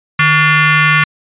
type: tone with frequency modulation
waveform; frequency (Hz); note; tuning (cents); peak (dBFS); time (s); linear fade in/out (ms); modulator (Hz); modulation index
sine; 151.9; D#3; -41; -7; 0.19-1.04; 5; 641; 3.9
effects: resampled to 8000 Hz